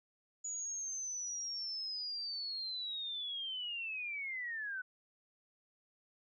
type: linear sweep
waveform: sine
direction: down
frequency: 6880 to 1480 Hz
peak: -38 dBFS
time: 0.44-4.82 s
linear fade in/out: 10 ms
effects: none